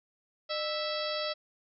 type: harmonic tone with a mistuned harmonic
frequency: 658 Hz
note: E5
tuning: 3 cents flat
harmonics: 1 / 2 / 3 / 4 / 5 / 6 / 7 / 8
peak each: -34 / -39 / -43 / -44 / -41 / -40 / -40 / -42 dBFS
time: 0.49-1.34 s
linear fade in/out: 20 ms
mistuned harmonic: 1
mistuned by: -140 cents
effects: none